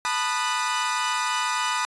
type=chord; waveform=sawtooth; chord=B dominant seventh; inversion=third; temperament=equal with one note detuned; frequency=880 / 987.8 / 1228.1 / 1480 Hz; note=A5 / B5 / D#6 / F#6; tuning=0 / 0 / -23 / 0 cents; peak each=-28 / -23 / -24 / -28 dBFS; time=0.05-1.85 s; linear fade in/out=0 ms; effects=resampled to 22050 Hz